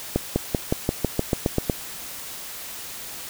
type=accelerating click train; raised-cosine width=2 ms; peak=-6 dBFS; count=11; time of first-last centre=0.16-1.698 s; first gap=200 ms; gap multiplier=0.94; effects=white hiss -36 dBFS RMS until 3.29 s